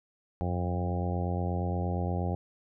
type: harmonic tone with a mistuned harmonic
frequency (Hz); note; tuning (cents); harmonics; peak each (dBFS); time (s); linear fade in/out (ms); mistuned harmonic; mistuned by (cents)
88.5; F2; +23; 1 / 2 / 3 / 4 / 5 / 6 / 7 / 8 / 9; -30 / -34 / -41 / -40 / -42 / -41 / -44 / -41 / -40; 0.41-2.35; 0; 1; +22
effects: none